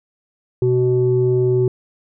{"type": "tone pair together", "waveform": "sine", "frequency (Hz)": [125.4, 374.3], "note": ["B2", "F#4"], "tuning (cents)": [27, 20], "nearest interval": "octave + perfect fifth", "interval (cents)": 1893, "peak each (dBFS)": [-16, -14], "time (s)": [0.62, 1.68], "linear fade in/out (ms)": 2, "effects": ["tanh soft clip ceiling -7 dBFS"]}